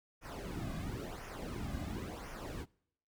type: noise with flanger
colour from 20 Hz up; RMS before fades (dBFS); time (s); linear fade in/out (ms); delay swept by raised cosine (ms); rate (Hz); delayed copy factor
brown; -42; 0.21-2.66; 50; 0.24 to 2.24; 0.96; -0.75
effects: noise-tail reverb RT60 0.7 s tail -25 dB re dry